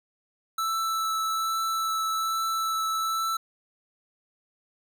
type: tone with vibrato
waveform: square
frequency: 1318.5 Hz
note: E6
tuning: in tune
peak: -26 dBFS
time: 0.58-3.37 s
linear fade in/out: 5 ms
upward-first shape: triangle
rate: 1.2 Hz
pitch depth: 10 cents each way
effects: none

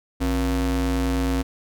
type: ring-modulated tone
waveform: square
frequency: 103.83 Hz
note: G#2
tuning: in tune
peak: -18 dBFS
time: 0.2-1.43 s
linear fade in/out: 20 ms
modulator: 163 Hz
effects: none

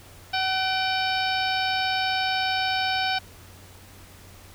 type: harmonic tone with a mistuned harmonic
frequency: 756 Hz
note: F#5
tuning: 37 cents sharp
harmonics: 1 / 2 / 3 / 4 / 5 / 6 / 7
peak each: -26 / -29 / -31 / -32 / -33 / -34 / -34 dBFS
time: 0.33-3.19 s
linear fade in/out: 10 ms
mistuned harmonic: 3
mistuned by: +65 cents
effects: added 92 Hz sine -49 dBFS peak until 4.54 s + pink hiss -49 dBFS RMS until 4.54 s

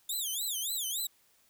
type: tone with vibrato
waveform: 10% pulse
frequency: 3501 Hz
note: A7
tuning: 9 cents flat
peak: -25 dBFS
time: 0.09-1.07 s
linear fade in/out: 5 ms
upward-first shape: sine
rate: 3.5 Hz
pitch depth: 250 cents each way
effects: white hiss -67 dBFS RMS until 1.49 s

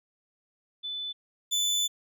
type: tone pair in turn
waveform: sine / 30% pulse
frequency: 3500 / 3500 Hz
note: A7 / A7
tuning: -10 / -10 cents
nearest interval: unison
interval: 0 cents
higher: neither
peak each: -32 / -22 dBFS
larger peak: second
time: 0.83-1.13 / 1.51-1.88 s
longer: second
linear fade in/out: 20 ms
effects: none

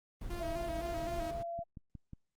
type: noise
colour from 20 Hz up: brown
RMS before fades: -42 dBFS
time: 0.21-1.43 s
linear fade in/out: 5 ms
type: tone with vibrato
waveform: sawtooth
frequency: 333.6 Hz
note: E4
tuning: 21 cents sharp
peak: -38 dBFS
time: 0.3-1.31 s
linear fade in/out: 5 ms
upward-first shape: square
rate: 3.9 Hz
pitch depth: 74 cents each way
type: tone with pitch glide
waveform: sine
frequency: 672 to 680.6 Hz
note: E5 to F5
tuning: +33 to -45 cents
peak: -37 dBFS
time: 0.39-1.64 s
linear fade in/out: 20 ms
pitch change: +22 cents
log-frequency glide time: 0.49-1.27 s
type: click train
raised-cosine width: 5 ms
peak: -34 dBFS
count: 5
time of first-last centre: 1.41-2.133 s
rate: 5.53 Hz
effects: Opus 24 kbps

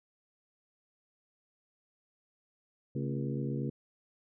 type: harmonic tone with a mistuned harmonic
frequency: 68.8 Hz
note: C#2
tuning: 12 cents flat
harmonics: 2 / 3 / 4 / 5 / 6 / 7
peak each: -34 / -38 / -40 / -42 / -44 / -45 dBFS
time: 2.95-3.7 s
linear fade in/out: 5 ms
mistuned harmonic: 3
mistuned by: +120 cents
effects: none

